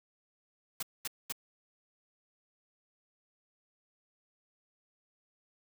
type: noise bursts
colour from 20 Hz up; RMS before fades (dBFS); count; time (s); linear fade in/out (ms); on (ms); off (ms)
white; -36; 3; 0.8-1.324; 5; 28; 220
effects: none